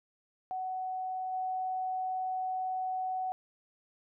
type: tone with level steps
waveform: sine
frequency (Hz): 747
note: F#5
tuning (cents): +16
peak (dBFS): -33 / -31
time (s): 0.51-3.32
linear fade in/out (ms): 0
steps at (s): 1.32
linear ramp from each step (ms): 20
effects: none